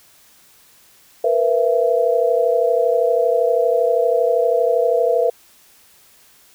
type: tone cluster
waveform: sine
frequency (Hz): 467.4 / 500 / 669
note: A#4 / B4 / E5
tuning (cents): +5 / +21 / +25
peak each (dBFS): -18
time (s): 1.24-5.3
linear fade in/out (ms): 5
effects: white hiss -51 dBFS RMS until 6.54 s

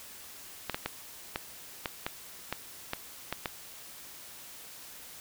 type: clicks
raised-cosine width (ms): 0.3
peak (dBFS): -15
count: 10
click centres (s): 0.697 / 0.745 / 0.86 / 1.359 / 1.858 / 2.065 / 2.526 / 2.934 / 3.326 / 3.458
effects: white hiss -48 dBFS RMS until 5.2 s

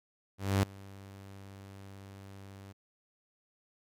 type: tone with ADSR envelope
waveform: sawtooth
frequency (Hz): 98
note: G2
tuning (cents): 0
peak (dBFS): -19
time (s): 0.38-2.73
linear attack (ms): 250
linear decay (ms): 5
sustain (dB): -24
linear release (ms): 17
effects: MP3 96 kbps

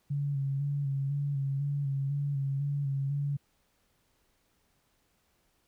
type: tone with vibrato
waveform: sine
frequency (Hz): 140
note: C#3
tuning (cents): +18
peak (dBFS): -28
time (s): 0.1-3.37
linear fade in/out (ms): 10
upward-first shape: square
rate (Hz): 2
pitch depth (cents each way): 32
effects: pink hiss -72 dBFS RMS until 5.67 s

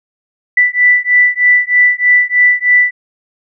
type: beating tone pair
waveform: sine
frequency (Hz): 1975.5 / 1978.7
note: B6 / B6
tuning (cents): 0 / +3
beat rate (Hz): 3.2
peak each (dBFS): -10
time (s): 0.57-2.91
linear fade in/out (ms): 5
effects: none

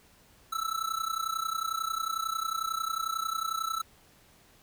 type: tone with amplitude modulation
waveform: square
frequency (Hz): 1318.5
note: E6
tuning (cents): 0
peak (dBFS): -27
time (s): 0.52-3.82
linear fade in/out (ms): 10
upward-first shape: sine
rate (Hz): 31.1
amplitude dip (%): 85
effects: pink hiss -60 dBFS RMS until 4.62 s

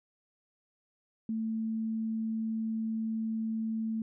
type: tone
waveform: sine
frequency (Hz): 222.3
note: A3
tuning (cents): +18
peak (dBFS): -30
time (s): 1.29-4.02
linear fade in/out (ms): 2
effects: none

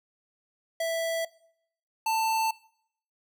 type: tone pair in turn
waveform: square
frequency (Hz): 659.3 / 888.7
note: E5 / A5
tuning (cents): 0 / +17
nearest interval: perfect fourth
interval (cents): 517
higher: second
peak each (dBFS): -27 / -25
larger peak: second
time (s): 0.8-1.25 / 2.06-2.51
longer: neither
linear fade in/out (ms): 5
effects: noise-tail reverb RT60 0.7 s tail -22 dB re dry

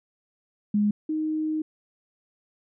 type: tone pair in turn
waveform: sine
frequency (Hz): 207.7 / 311.2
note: G#3 / D#4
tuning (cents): 0 / 0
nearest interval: perfect fifth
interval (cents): 700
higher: second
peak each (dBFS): -19 / -24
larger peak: first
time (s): 0.74-0.91 / 1.09-1.62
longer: second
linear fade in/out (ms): 5
effects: none

